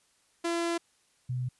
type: tone pair in turn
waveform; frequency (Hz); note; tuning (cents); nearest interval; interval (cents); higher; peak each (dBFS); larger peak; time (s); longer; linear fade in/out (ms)
sawtooth / sine; 339 / 125.63; E4 / B2; +49 / +30; octave + perfect fourth; 1719; first; -24 / -29; first; 0.44-0.78 / 1.29-1.49; first; 10
effects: white hiss -68 dBFS RMS until 1.59 s + resampled to 24000 Hz